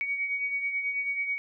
sine beating tone pair, 2249 / 2258.2 Hz, C#7 / C#7, +24 / +32 cents, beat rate 9.2 Hz, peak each -28 / -37 dBFS, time 0.01-1.38 s, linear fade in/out 0 ms, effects none

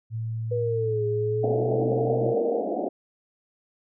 sine tone with pitch glide, 112.4 to 124.72 Hz, A2 to B2, +37 to +17 cents, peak -27 dBFS, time 0.1-2.35 s, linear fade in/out 50 ms, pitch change +180 cents, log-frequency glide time 1.3-1.72 s
sine linear two-way sweep, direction down then up, 490 to 415.3 to 470.8 Hz, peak -24 dBFS, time 0.51-2.61 s, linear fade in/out 10 ms, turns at 1.06 s
white band-pass noise, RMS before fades -28 dBFS, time 1.43-2.89 s, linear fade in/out 10 ms, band 200 to 750 Hz, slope 96 dB/octave
effects none

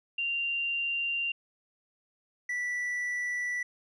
sine / triangle tone pair in turn, 2777 / 1963.6 Hz, F7 / B6, -10 / -10 cents, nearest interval tritone, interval 600 cents, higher first, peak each -28 dBFS, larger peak neither, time 0.18-1.32 / 2.49-3.63 s, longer neither, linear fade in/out 5 ms, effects resampled to 22050 Hz

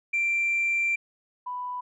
sine tone pair in turn, 2358 / 991.4 Hz, D7 / B5, +6 / +6 cents, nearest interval octave + minor third, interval 1500 cents, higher first, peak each -21 / -30 dBFS, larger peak first, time 0.13-0.96 / 1.46-1.81 s, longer first, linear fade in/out 10 ms, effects tanh soft clip ceiling -19 dBFS

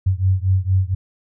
sine beating tone pair, 92.5 / 96.8 Hz, F#2 / G2, 0 / -21 cents, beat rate 4.3 Hz, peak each -17 / -18 dBFS, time 0.06-0.95 s, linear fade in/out 10 ms, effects none

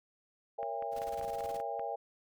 sine chord, A# diminished seventh, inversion none, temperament just, 466.2 / 559.4 / 671.3 / 805.5 Hz, A#4 / C#5 / E5 / G5, 0 / +16 / +31 / +47 cents, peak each -42 / -42 / -40 / -38 dBFS, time 0.58-1.96 s, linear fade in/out 10 ms
click train, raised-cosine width 0.5 ms, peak -33 dBFS, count 7, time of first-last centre 0.63-1.795 s, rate 5.15 Hz
pink noise with tremolo, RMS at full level -50 dBFS, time 0.91-1.62 s, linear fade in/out 50 ms, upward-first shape square, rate 19 Hz, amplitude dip 70%
effects none

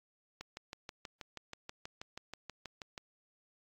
click train, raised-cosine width 0.2 ms, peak -26 dBFS, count 17, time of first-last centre 0.41-2.978 s, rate 6.23 Hz, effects AAC 64 kbps

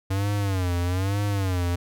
square tone with vibrato, 94.6 Hz, F#2, 39 cents sharp, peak -23 dBFS, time 0.1-1.76 s, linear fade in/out 10 ms, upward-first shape sine, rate 1.1 Hz, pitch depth 140 cents each way, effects none

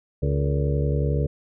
harmonic tone with a mistuned harmonic, 71.3 Hz, C#2, 49 cents sharp, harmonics 1 / 2 / 3 / 4 / 5 / 6 / 7 / 8, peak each -24 / -23 / -37 / -34 / -37 / -31 / -31 / -35 dBFS, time 0.22-1.27 s, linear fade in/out 10 ms, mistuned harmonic 7, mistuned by -77 cents, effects none

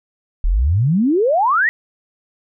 sine exponential sweep, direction up, 35.25 to 1975.5 Hz, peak -12 dBFS, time 0.44-1.69 s, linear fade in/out 0 ms, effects none

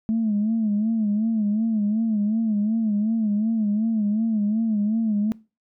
sine tone with vibrato, 216 Hz, A3, 32 cents flat, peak -18 dBFS, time 0.09-5.32 s, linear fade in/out 0 ms, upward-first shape sine, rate 2.7 Hz, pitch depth 92 cents each way, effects noise-tail reverb RT60 0.3 s tail -22 dB re dry + tanh soft clip ceiling -15 dBFS

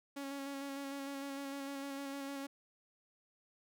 sawtooth tone with vibrato, 277.2 Hz, C#4, in tune, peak -37 dBFS, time 0.16-2.47 s, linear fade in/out 10 ms, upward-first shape square, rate 6.6 Hz, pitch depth 18 cents each way, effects none

